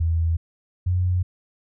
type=tone pair in turn; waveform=sine; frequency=82.41 / 90.43 Hz; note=E2 / F#2; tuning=0 / -39 cents; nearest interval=major second; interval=161 cents; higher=second; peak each=-18 dBFS; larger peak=neither; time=0-0.37 / 0.86-1.23 s; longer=neither; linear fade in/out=10 ms; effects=none